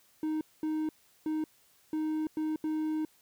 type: tone bursts at uneven times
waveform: triangle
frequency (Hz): 311.1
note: D#4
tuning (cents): 0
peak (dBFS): -27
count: 6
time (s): 0.23-0.41 / 0.63-0.89 / 1.26-1.44 / 1.93-2.27 / 2.37-2.56 / 2.64-3.05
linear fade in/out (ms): 2
effects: white hiss -65 dBFS RMS until 3.21 s